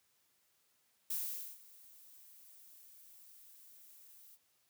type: noise with ADSR envelope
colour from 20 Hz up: violet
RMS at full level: -37 dBFS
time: 1.1-4.38 s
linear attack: 5 ms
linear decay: 470 ms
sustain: -22 dB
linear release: 44 ms
effects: white hiss -75 dBFS RMS until 4.69 s + high-pass 60 Hz 12 dB/octave